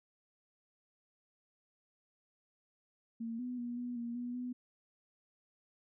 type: tone with pitch steps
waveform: sine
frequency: 229 / 248.4 / 240.5 / 244.5 / 235.8 / 243.6 / 248.1 Hz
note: A#3 / B3 / B3 / B3 / A#3 / B3 / B3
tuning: -31 / +10 / -46 / -17 / +20 / -24 / +8 cents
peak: -37 dBFS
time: 3.2-4.53 s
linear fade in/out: 10 ms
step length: 190 ms
effects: none